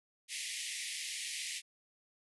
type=band-pass noise; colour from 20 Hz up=pink; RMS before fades=-41 dBFS; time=0.28-1.62 s; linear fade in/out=50 ms; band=1900 to 11000 Hz; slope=96 dB/octave; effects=none